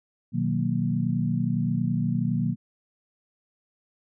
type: chord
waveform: sine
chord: B major seventh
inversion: none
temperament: equal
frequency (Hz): 123.47 / 155.56 / 185 / 233.1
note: B2 / D#3 / F#3 / A#3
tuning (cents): 0 / 0 / 0 / 0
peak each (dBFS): -28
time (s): 0.32-2.56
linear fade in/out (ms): 50
effects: none